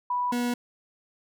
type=tone pair in turn; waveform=sine / 40% pulse; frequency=984 / 242.7 Hz; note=B5 / B3; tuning=-7 / -30 cents; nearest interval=2 octaves; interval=2423 cents; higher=first; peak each=-24 dBFS; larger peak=neither; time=0.1-0.32 / 0.32-0.54 s; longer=neither; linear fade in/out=5 ms; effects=none